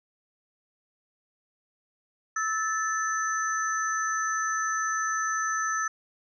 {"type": "tone cluster", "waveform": "sine", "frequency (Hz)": [1305, 1751, 6100], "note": ["E6", "A6", "G8"], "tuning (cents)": [-18, -9, -48], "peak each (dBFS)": [-28, -30, -34], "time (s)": [2.36, 5.88], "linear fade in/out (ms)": 5, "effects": []}